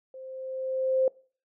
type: tone with level ramp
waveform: sine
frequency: 523.3 Hz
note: C5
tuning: in tune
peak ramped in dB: -41 to -19 dBFS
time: 0.14-1.08 s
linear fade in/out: 2 ms
effects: noise-tail reverb RT60 0.4 s tail -23 dB re dry